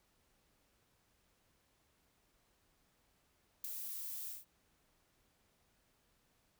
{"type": "noise with ADSR envelope", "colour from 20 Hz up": "violet", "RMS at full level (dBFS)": -37, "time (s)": [3.64, 4.45], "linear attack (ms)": 5, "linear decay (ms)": 7, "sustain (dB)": -7, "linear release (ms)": 160, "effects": ["pink hiss -75 dBFS RMS until 6.59 s"]}